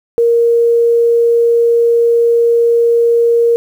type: tone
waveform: sine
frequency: 467.8 Hz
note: A#4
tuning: 6 cents sharp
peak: -7 dBFS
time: 0.18-3.56 s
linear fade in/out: 0 ms
effects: 7-bit